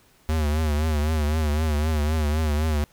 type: tone with vibrato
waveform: square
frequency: 76.5 Hz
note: D#2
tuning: 29 cents flat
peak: -21 dBFS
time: 0.29-2.84 s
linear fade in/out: 0 ms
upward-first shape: triangle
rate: 3.9 Hz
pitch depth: 91 cents each way
effects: pink hiss -58 dBFS RMS until 2.92 s